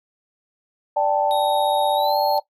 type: chord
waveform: sine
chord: D suspended fourth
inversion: none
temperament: equal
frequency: 587.3 / 784 / 880 Hz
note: D5 / G5 / A5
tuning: 0 / 0 / 0 cents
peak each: -21 dBFS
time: 0.96-2.4 s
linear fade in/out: 10 ms
type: tone with pitch glide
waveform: square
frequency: 3754 to 4263 Hz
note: A#7 to C8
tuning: +11 to +32 cents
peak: -29 dBFS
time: 1.31-2.38 s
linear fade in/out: 0 ms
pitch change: +221 cents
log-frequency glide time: 1.95-2.18 s
effects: noise-tail reverb RT60 0.1 s tail -18 dB re dry